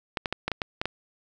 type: clicks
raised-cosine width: 0.3 ms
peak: -11 dBFS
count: 8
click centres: 0.172 / 0.258 / 0.326 / 0.48 / 0.517 / 0.618 / 0.815 / 0.856 s
effects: none